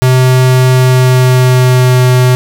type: tone with pitch glide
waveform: square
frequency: 128.3 to 126.39 Hz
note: C3 to B2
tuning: -34 to +40 cents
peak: -5 dBFS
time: 0.02-2.35 s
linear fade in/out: 0 ms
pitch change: -26 cents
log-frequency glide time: 0.76-2.09 s
effects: none